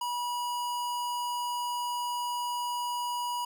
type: tone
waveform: square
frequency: 970 Hz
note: B5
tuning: 31 cents flat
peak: -31 dBFS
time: 0.01-3.45 s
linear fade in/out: 5 ms
effects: 11-bit